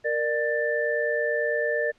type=tone cluster; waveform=sine; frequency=466 / 595 / 1771 Hz; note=A#4 / D5 / A6; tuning=-1 / +22 / +11 cents; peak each=-27 dBFS; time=0.04-1.92 s; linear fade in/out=20 ms; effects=pink hiss -62 dBFS RMS until 1.98 s + low-pass 5000 Hz 12 dB/octave